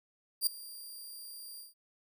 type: tone with ADSR envelope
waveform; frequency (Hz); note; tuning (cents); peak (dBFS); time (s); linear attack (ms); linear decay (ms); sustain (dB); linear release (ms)
10% pulse; 4762; D8; +23; -17; 0.41-1.74; 58; 4; -21; 150
effects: none